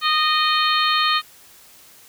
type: harmonic tone with a mistuned harmonic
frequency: 617 Hz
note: D#5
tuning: 15 cents flat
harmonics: 2 / 3 / 4 / 5 / 6 / 7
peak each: -19 / -25 / -26 / -24 / -25 / -25 dBFS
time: 0.01-1.22 s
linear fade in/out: 50 ms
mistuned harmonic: 7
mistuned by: -25 cents
effects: white hiss -48 dBFS RMS until 2.08 s